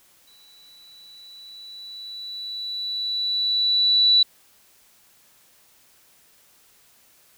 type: tone with exponential growth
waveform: sine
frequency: 3951 Hz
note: B7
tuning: in tune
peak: -12 dBFS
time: 0.27-4.23 s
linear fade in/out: 5 ms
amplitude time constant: 860 ms
effects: white hiss -57 dBFS RMS until 7.37 s